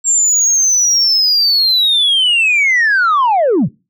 sine linear sweep, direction down, 7459 to 96.3 Hz, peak -7 dBFS, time 0.04-3.69 s, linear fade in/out 50 ms, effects noise-tail reverb RT60 0.3 s tail -25 dB re dry + tanh soft clip ceiling -7 dBFS

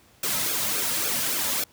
white noise with flanger, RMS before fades -26 dBFS, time 0.23-1.64 s, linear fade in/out 5 ms, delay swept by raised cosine 1 to 2.7 ms, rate 3.6 Hz, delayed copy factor -0.7, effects pink hiss -57 dBFS RMS until 1.72 s + high-pass 60 Hz 12 dB/octave

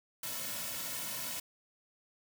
white noise with comb filter, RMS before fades -39 dBFS, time 0.23-1.4 s, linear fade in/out 5 ms, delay 2.5 ms, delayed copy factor -1, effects none

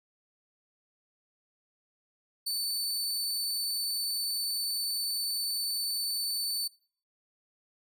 sawtooth tone, 4515 Hz, C#8, 31 cents sharp, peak -27 dBFS, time 2.46-6.68 s, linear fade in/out 10 ms, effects noise-tail reverb RT60 0.5 s tail -25 dB re dry

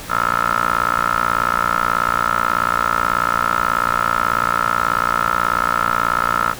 15% pulse tone with band-pass filter, 58.3 Hz, A#1, 1 cent sharp, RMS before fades -18 dBFS, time 0.08-6.55 s, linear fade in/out 50 ms, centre 1300 Hz, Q 7.8, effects pink hiss -33 dBFS RMS until 6.59 s

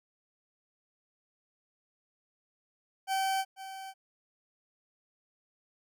40% pulse tone with echo, 770 Hz, G5, 31 cents flat, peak -27 dBFS, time 3.07-3.45 s, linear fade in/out 50 ms, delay 490 ms, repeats 1, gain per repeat -13 dB, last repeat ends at 3.94 s, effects none

